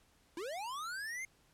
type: linear sweep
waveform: square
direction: up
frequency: 310 to 2147 Hz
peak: -40 dBFS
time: 0.37-1.25 s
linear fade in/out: 2 ms
effects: pink hiss -69 dBFS RMS until 1.53 s + low-pass 12000 Hz 12 dB/octave